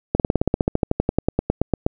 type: slowing click train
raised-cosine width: 2 ms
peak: -3 dBFS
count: 22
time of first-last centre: 0.15-1.865 s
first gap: 48 ms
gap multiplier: 1.05
effects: none